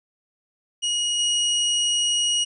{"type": "tone with level steps", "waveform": "sawtooth", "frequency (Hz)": 2892, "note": "F#7", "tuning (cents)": -40, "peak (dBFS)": [-18, -16], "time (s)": [0.82, 2.45], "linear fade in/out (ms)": 20, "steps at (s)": 1.19, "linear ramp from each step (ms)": 2, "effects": ["resampled to 22050 Hz"]}